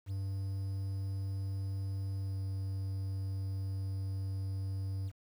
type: tone with pitch glide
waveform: triangle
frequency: 97.1 to 96.43 Hz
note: G2 to G2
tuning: -16 to -28 cents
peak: -32 dBFS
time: 0.06-5.12 s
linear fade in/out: 50 ms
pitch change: -12 cents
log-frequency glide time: 2.21-2.37 s
effects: 10-bit